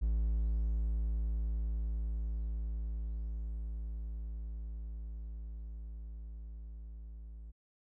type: tone with level ramp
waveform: triangle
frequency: 55 Hz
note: A1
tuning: in tune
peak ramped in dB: -26 to -43 dBFS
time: 0.01-7.52 s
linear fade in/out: 20 ms
effects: none